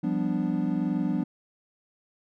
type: chord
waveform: triangle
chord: G dominant seventh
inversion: third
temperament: equal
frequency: 174.61 / 196 / 246.9 / 293.7 Hz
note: F3 / G3 / B3 / D4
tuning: 0 / 0 / 0 / 0 cents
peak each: -28 dBFS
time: 0.03-1.24 s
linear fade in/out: 10 ms
effects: none